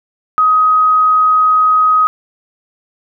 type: tone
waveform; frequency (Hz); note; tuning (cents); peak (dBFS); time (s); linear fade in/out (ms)
sine; 1259; D#6; +20; -7; 0.38-2.07; 0
effects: none